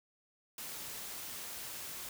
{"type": "noise", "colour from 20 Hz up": "white", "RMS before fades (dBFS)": -44, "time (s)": [0.58, 2.09], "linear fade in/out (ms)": 2, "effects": []}